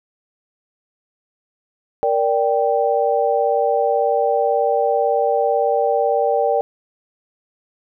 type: chord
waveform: sine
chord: G minor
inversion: first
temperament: equal with one note detuned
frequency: 466.2 / 584.3 / 784 Hz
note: Bb4 / D5 / G5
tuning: 0 / -9 / 0 cents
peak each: -19 dBFS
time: 2.03-6.61 s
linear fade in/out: 0 ms
effects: none